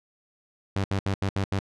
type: tone bursts at uneven times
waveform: sawtooth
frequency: 98 Hz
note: G2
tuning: in tune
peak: -20 dBFS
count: 6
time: 0.76-0.84 / 0.91-0.99 / 1.06-1.14 / 1.22-1.29 / 1.36-1.44 / 1.52-1.59 s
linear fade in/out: 0 ms
effects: low-pass 6000 Hz 12 dB/octave